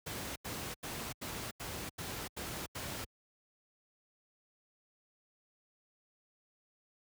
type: noise bursts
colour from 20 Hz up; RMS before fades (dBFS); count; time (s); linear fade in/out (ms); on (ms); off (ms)
pink; -41; 8; 0.06-3.048; 10; 300; 84
effects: high-pass 60 Hz 12 dB/octave